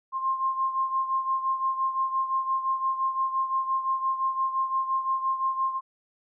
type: beating tone pair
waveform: sine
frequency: 1058 / 1063.8 Hz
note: C6 / C6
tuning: +19 / +28 cents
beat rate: 5.8 Hz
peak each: -25 / -31 dBFS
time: 0.12-5.81 s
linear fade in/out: 50 ms
effects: none